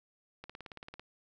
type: click train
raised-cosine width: 0.3 ms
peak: -29 dBFS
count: 11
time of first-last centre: 0.44-0.996 s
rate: 18 Hz
effects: none